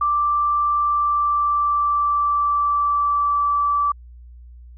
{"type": "tone with pitch glide", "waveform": "sine", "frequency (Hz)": [1174.7, 1159.2], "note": ["D6", "D6"], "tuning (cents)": [0, -23], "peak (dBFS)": -16, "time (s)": [0.01, 3.92], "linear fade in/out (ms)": 5, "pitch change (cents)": -23, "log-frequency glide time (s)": [0.8, 3.39], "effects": ["added 60 Hz sine -39 dBFS peak until 4.77 s"]}